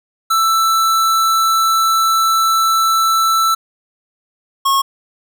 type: tone pair in turn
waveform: square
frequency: 1325 / 1091.1 Hz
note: E6 / C#6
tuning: +9 / -28 cents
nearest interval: minor third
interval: 337 cents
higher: first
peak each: -12 dBFS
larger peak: neither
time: 0.3-3.55 / 4.65-4.82 s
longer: first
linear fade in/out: 10 ms
effects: none